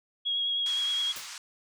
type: tone with vibrato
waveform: sine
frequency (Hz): 3300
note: G#7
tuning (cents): -12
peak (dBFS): -26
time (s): 0.25-1.13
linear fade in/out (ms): 20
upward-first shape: triangle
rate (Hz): 9.6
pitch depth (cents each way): 23
type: band-pass noise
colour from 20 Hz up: white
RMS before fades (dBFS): -42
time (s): 0.66-1.38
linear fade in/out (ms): 2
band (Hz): 990 to 7400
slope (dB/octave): 24
type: noise with exponential decay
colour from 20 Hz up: white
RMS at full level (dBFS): -38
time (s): 1.16-1.36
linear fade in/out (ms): 1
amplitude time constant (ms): 42
effects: none